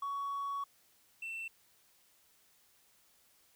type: tone pair in turn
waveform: triangle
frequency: 1120 / 2685 Hz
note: C#6 / E7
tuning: +18 / +31 cents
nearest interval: octave + minor third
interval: 1513 cents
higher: second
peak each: -32 / -37 dBFS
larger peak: first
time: 0.02-0.64 / 1.22-1.48 s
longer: first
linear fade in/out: 5 ms
effects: tanh soft clip ceiling -31 dBFS + white hiss -68 dBFS RMS until 3.55 s